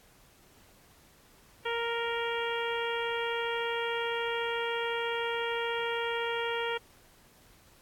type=harmonic tone; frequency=466.2 Hz; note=A#4; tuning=in tune; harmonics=1 / 2 / 3 / 4 / 5 / 6 / 7; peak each=-33 / -36 / -38 / -39 / -40 / -41 / -41 dBFS; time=1.65-6.78 s; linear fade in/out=10 ms; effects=pink hiss -60 dBFS RMS until 7.81 s + AAC 64 kbps